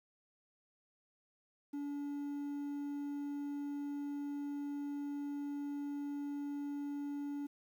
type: tone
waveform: triangle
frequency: 286.7 Hz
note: D4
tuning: 42 cents flat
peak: -36 dBFS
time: 1.73-7.47 s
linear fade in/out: 10 ms
effects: 11-bit